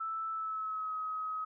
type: tone with pitch glide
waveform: sine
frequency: 1318.5 to 1269.9 Hz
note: E6 to D#6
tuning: 0 to +35 cents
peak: -34 dBFS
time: 0-1.45 s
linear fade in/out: 10 ms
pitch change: -65 cents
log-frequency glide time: 0.31-0.94 s
effects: none